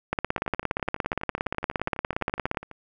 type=two click trains; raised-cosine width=0.5 ms; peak=-24 / -9 dBFS; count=29 / 43; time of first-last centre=0.38-2.713 / 0.13-2.572 s; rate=12 / 17.2 Hz; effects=none